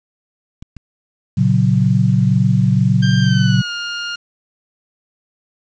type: clicks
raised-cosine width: 5 ms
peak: -21 / -23 dBFS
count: 2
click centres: 0.625 / 0.767 s
type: chord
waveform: sine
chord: F# major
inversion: first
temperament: equal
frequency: 116.54 / 138.59 / 185 Hz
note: A#2 / C#3 / F#3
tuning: 0 / 0 / 0 cents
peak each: -15 dBFS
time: 1.37-3.62 s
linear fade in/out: 10 ms
type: tone with pitch glide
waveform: 20% pulse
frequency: 1586 to 1413 Hz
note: G6 to F6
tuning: +20 to +20 cents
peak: -17 dBFS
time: 3.02-4.16 s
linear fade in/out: 10 ms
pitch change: -200 cents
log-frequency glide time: 3.21-3.71 s
effects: resampled to 16000 Hz + 7-bit